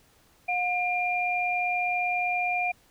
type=tone pair together; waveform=sine; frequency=718.2 / 2395 Hz; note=F5 / D7; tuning=+48 / +33 cents; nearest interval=octave + major sixth; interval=2085 cents; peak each=-27 dBFS; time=0.48-2.72 s; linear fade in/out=10 ms; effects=pink hiss -61 dBFS RMS until 2.9 s